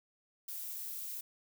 violet noise, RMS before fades -42 dBFS, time 0.48-1.21 s, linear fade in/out 5 ms, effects none

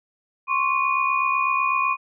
sine tone cluster, 1056 / 1124 / 2462 Hz, C6 / C#6 / D#7, +16 / +24 / -19 cents, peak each -22 / -24 / -24 dBFS, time 0.47-1.97 s, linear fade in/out 50 ms, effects none

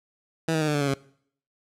15% pulse tone with pitch steps, 162.5 / 157.97 / 153.56 / 149.27 / 145.11 / 141.06 / 137.12 Hz, E3 / D#3 / D#3 / D3 / D3 / C#3 / C#3, -24 / +27 / -22 / +29 / -20 / +31 / -18 cents, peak -16 dBFS, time 0.48-0.942 s, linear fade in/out 5 ms, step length 66 ms, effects noise-tail reverb RT60 0.6 s tail -21 dB re dry + low-pass 10000 Hz 12 dB/octave

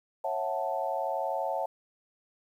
sine chord, F# minor seventh, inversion second, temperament equal with one note detuned, 547.4 / 659.3 / 740 / 880 Hz, C#5 / E5 / F#5 / A5, -22 / 0 / 0 / 0 cents, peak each -34 dBFS, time 0.24-1.66 s, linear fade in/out 5 ms, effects 10-bit

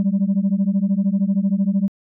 sine beating tone pair, 190 / 203 Hz, F#3 / G#3, +46 / -39 cents, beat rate 13 Hz, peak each -17 dBFS, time 0-1.88 s, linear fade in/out 0 ms, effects tanh soft clip ceiling -12 dBFS

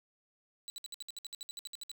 30% pulse tone bursts, 3951 Hz, B7, in tune, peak -38 dBFS, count 16, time 0.68-1.915 s, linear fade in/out 0 ms, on 20 ms, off 61 ms, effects none

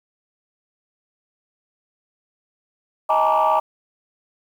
sine tone cluster, 630 / 822 / 895 / 951 / 1164 Hz, D#5 / G#5 / A5 / A#5 / D6, +21 / -18 / +29 / +34 / -16 cents, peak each -20 dBFS, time 3.09-3.6 s, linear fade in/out 10 ms, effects tanh soft clip ceiling -9 dBFS + 8-bit

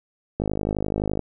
click train, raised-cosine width 2 ms, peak -11 dBFS, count 42, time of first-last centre 0.4-1.193 s, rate 51.7 Hz, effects none

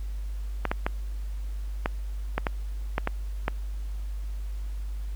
clicks, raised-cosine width 0.5 ms, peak -10 dBFS, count 9, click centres 0.653 / 0.715 / 0.865 / 1.859 / 2.38 / 2.468 / 2.981 / 3.074 / 3.481 s, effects added 50 Hz sine -30 dBFS peak until 5.15 s + pink hiss -55 dBFS RMS until 5.15 s

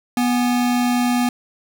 square tone pair together, 245 / 824 Hz, B3 / G#5, -14 / -14 cents, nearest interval octave + major sixth, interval 2100 cents, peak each -17 / -27 dBFS, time 0.17-1.29 s, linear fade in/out 2 ms, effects none

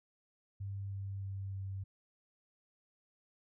sine tone with pitch steps, 98.8 / 98.12 / 97.44 / 96.77 Hz, G2 / G2 / G2 / G2, +14 / +2 / -10 / -22 cents, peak -38 dBFS, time 0.6-1.84 s, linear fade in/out 10 ms, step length 310 ms, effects none

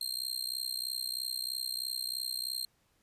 sawtooth tone with amplitude modulation, 4191 Hz, C8, 2 cents sharp, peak -27 dBFS, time 0.01-2.65 s, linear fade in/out 2 ms, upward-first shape sine, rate 63.1 Hz, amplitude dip 100%, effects pink hiss -72 dBFS RMS until 3.02 s + resampled to 32000 Hz

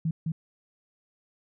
sine tone with echo, 161.3 Hz, E3, 37 cents flat, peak -24 dBFS, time 0.05-0.11 s, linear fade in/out 5 ms, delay 210 ms, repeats 1, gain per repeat -2 dB, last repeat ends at 0.32 s, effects none

